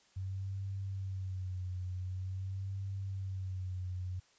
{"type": "tone with vibrato", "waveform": "sine", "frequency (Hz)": 94.3, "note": "F#2", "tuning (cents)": 33, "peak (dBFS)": -36, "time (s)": [0.16, 4.2], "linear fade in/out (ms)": 10, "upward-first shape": "sine", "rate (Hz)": 0.46, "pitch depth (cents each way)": 57, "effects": ["white hiss -67 dBFS RMS until 4.38 s", "resampled to 16000 Hz"]}